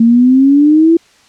sine exponential sweep, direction up, 226 to 337.4 Hz, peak -4 dBFS, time 0-0.97 s, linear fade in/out 5 ms, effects white hiss -47 dBFS RMS until 1.28 s + low-pass 6000 Hz 12 dB/octave

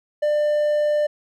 triangle tone, 596 Hz, D5, 25 cents sharp, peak -15 dBFS, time 0.22-1.07 s, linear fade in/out 10 ms, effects none

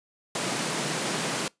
pink high-pass noise, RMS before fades -29 dBFS, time 0.35-1.48 s, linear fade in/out 2 ms, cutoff 130 Hz, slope 96 dB/octave, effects noise-tail reverb RT60 0.2 s tail -25 dB re dry + resampled to 22050 Hz

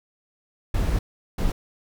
brown noise bursts at uneven times, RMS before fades -22 dBFS, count 2, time 0.74-0.99 / 1.38-1.52 s, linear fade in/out 5 ms, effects none

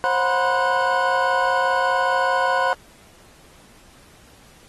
triangle tone cluster, 531 / 727 / 968 / 1033 / 1474 Hz, C5 / F#5 / B5 / C6 / F#6, +25 / -31 / -35 / -22 / -7 cents, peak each -22 dBFS, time 0.04-2.73 s, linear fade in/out 0 ms, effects pink hiss -51 dBFS RMS until 4.68 s + AAC 32 kbps

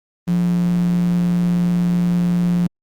square tone with high-pass filter, 58.5 Hz, A#1, 7 cents sharp, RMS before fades -17 dBFS, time 0.27-2.67 s, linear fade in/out 5 ms, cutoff 170 Hz, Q 9.9, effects Opus 32 kbps

